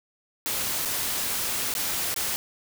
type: noise with dropouts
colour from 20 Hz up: white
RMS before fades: -28 dBFS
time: 0.46-2.36 s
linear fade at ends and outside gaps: 0 ms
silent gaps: 0.851-0.856 / 1.739-1.751 / 2.142-2.162 s
effects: none